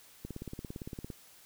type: click train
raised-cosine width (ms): 3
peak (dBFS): -27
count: 16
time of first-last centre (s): 0.25-1.102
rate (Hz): 17.6
effects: white hiss -58 dBFS RMS until 1.45 s

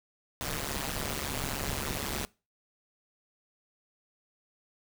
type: noise with amplitude modulation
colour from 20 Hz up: pink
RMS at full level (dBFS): -30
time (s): 0.41-2.25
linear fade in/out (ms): 0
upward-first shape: sine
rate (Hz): 141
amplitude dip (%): 100
effects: noise-tail reverb RT60 0.3 s tail -23 dB re dry

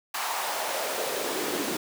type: noise with high-pass filter sweep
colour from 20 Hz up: pink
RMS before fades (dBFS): -30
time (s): 0.14-1.77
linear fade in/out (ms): 5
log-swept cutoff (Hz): 1000 to 270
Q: 2.6
effects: none

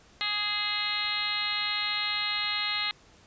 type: harmonic tone with a mistuned harmonic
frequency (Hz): 415.3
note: G#4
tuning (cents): 0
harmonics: 2 / 3 / 4 / 5 / 6 / 7 / 8 / 9 / 10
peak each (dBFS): -42 / -37 / -40 / -33 / -38 / -38 / -38 / -34 / -33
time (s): 0.21-2.91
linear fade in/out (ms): 0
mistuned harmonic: 6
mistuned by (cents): +35
effects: pink hiss -57 dBFS RMS until 3.26 s + resampled to 16000 Hz

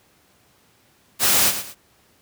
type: noise with echo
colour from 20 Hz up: white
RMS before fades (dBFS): -17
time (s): 1.19-1.53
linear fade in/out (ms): 50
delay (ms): 110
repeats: 2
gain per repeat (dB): -10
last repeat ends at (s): 1.75
effects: pink hiss -58 dBFS RMS until 2.21 s + high-pass 80 Hz 12 dB/octave

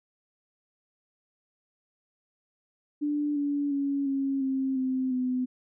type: tone with pitch steps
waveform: sine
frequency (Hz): 294 / 286.8 / 279.8 / 272.9 / 266.2 / 259.7 / 253.3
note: D4 / D4 / C#4 / C#4 / C4 / C4 / B3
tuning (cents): +2 / -41 / +16 / -27 / +30 / -13 / +44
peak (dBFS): -25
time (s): 3.01-5.46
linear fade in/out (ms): 20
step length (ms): 350
effects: none

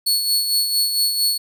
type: tone with tremolo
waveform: sawtooth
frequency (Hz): 4400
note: C#8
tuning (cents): -14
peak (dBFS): -12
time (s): 0.06-1.38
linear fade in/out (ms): 10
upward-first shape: sine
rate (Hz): 4.4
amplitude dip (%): 50
effects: none

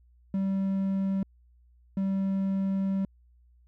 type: tone pair in turn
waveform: triangle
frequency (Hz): 193.6 / 193.6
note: G3 / G3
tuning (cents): -21 / -21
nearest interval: unison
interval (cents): 0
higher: neither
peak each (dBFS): -23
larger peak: neither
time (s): 0.34-1.23 / 1.97-3.05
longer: second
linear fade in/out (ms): 2
effects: added 60 Hz sine -57 dBFS peak until 3.67 s

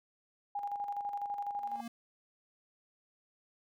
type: tone with tremolo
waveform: sine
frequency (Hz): 814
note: G#5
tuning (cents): -35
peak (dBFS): -33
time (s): 0.55-1.81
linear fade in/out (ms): 5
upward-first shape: square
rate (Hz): 12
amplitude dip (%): 50
type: tone with exponential growth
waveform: square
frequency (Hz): 233.1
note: A#3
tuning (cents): 0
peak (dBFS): -39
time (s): 1.54-1.88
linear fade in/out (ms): 5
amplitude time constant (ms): 72
effects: none

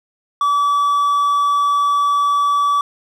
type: tone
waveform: triangle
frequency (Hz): 1149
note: D6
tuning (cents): -38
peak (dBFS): -11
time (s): 0.41-2.81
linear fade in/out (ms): 2
effects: none

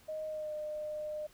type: tone with pitch glide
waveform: sine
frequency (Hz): 622.3 to 607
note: D#5 to D#5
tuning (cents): 0 to -43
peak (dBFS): -36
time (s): 0.08-1.27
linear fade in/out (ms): 10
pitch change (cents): -43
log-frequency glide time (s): 0.27-0.54
effects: pink hiss -62 dBFS RMS until 1.33 s

